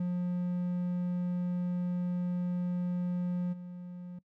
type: tone with level steps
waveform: triangle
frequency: 178 Hz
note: F3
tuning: 33 cents sharp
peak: -27 / -38 dBFS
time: 0-4.19 s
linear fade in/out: 5 ms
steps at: 3.52 s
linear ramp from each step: 20 ms
effects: noise-tail reverb RT60 0.1 s tail -21 dB re dry